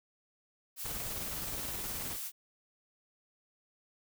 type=noise; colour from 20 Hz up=blue; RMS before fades=-40 dBFS; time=0.76-2.32 s; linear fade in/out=50 ms
type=noise with tremolo; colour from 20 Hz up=pink; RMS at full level=-42 dBFS; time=0.84-2.17 s; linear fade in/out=20 ms; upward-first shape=square; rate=19 Hz; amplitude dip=40%
effects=none